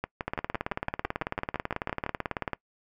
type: two click trains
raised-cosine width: 0.5 ms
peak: -14 / -15 dBFS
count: 42 / 13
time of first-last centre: 0.28-2.533 / 0.04-2.064 s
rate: 18.2 / 5.93 Hz
effects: noise-tail reverb RT60 0.1 s tail -22 dB re dry